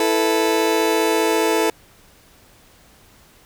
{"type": "chord", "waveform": "30% pulse", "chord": "E suspended fourth", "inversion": "none", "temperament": "just", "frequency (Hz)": [329.6, 439.5, 494.4], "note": ["E4", "A4", "B4"], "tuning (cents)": [0, -2, 2], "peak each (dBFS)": [-18, -16, -22], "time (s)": [0, 1.7], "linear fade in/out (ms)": 2, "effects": ["pink hiss -51 dBFS RMS until 3.45 s"]}